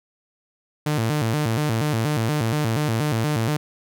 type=tone with vibrato; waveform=sawtooth; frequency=130.3 Hz; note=C3; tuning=7 cents flat; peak=-16 dBFS; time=0.86-3.57 s; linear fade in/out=5 ms; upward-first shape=square; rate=4.2 Hz; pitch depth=250 cents each way; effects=none